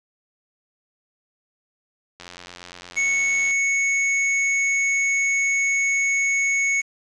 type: click train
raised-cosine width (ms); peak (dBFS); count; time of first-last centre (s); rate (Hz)
0.2; -21; 117; 2.2-3.509; 88.6
type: tone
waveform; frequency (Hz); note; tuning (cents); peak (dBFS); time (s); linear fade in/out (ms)
square; 2212; C#7; -4; -19; 2.96-6.82; 20
effects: resampled to 22050 Hz + 7-bit